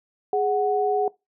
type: tone pair together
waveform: sine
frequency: 415.3 / 740.8 Hz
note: G#4 / F#5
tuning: 0 / +2 cents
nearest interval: minor seventh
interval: 1002 cents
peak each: -22 dBFS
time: 0.33-1.08 s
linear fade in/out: 2 ms
effects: noise-tail reverb RT60 0.2 s tail -21 dB re dry